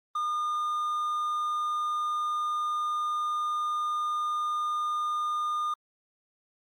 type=tone; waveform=triangle; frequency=1215 Hz; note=D#6; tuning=42 cents flat; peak=-25 dBFS; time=0.15-5.74 s; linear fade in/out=5 ms; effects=Opus 32 kbps